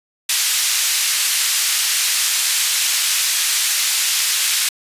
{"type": "band-pass noise", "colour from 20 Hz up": "white", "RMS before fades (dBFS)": -18, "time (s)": [0.29, 4.69], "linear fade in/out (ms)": 5, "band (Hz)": [2000, 9200], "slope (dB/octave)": 12, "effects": ["resampled to 32000 Hz"]}